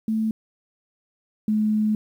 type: tone pair in turn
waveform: sine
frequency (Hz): 220 / 214.2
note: A3 / A3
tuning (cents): 0 / -46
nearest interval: unison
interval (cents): 46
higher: first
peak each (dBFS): -20 / -18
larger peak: second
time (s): 0.08-0.31 / 1.48-1.95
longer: second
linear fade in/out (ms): 2
effects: 9-bit